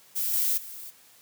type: noise with level steps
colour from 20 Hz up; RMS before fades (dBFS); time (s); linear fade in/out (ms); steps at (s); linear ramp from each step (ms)
violet; -28 / -25 / -41; 0.15-0.91; 20; 0.33 / 0.57; 10
effects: white hiss -56 dBFS RMS until 1.21 s + high-pass 80 Hz 12 dB/octave